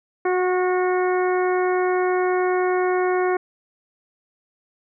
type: harmonic tone with a mistuned harmonic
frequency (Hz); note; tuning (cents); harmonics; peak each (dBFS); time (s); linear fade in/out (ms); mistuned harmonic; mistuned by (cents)
365.9; F#4; -19; 1 / 2 / 3 / 4 / 5 / 6; -19 / -25 / -29 / -31 / -33 / -35; 0.25-3.37; 5; 4; -19
effects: none